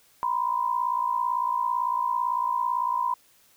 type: tone pair together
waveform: sine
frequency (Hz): 964 / 1021.9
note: B5 / C6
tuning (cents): -42 / -41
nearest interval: minor second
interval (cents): 101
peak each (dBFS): -26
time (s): 0.23-3.14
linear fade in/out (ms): 0
effects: white hiss -60 dBFS RMS until 3.56 s